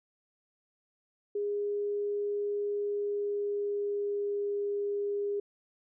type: tone with pitch glide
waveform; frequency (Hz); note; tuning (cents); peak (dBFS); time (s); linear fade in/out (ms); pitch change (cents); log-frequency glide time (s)
sine; 410 to 406.7; G#4 to G#4; -22 to -36; -29; 1.35-5.4; 5; -14; 2.73-4.6
effects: none